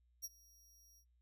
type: tone with ADSR envelope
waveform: sawtooth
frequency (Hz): 5660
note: F8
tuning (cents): +22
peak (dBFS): -38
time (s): 0.22-1.05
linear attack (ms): 26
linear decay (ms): 36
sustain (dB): -24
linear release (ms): 72
effects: noise-tail reverb RT60 0.2 s tail -25 dB re dry + added 60 Hz sine -70 dBFS peak until 1.21 s